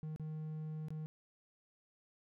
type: tone with dropouts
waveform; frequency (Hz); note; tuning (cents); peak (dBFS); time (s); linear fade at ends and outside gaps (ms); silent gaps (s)
triangle; 155.56; D#3; 0; -38; 0.03-1.06; 0; 0.161-0.197 / 0.884-0.905
effects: none